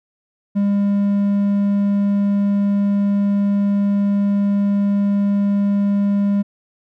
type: tone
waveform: triangle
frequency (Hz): 201.4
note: G3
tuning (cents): +47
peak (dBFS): -12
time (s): 0.55-6.43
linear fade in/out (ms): 20
effects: none